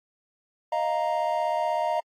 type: chord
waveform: triangle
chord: Eb suspended second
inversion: none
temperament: equal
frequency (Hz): 622.3 / 698.5 / 932.3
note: Eb5 / F5 / Bb5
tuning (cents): 0 / 0 / 0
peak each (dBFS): -26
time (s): 0.72-2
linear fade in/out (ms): 5
effects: AAC 48 kbps